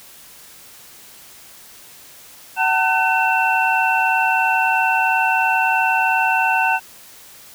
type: tone cluster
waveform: sine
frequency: 755 / 898 / 1510 / 2691 Hz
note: F#5 / A5 / F#6 / E7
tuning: +35 / +35 / +35 / +35 cents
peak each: -20 dBFS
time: 2.56-6.8 s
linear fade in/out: 50 ms
effects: white hiss -43 dBFS RMS until 7.54 s